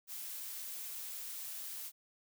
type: noise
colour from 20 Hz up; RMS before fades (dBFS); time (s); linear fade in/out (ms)
blue; -44; 0.07-1.92; 50
effects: none